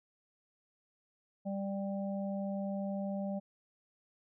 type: harmonic tone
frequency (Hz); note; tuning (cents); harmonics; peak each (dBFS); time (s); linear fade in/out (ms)
196.9; G3; +8; 1 / 3 / 4; -35 / -40 / -47; 1.45-3.4; 20
effects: none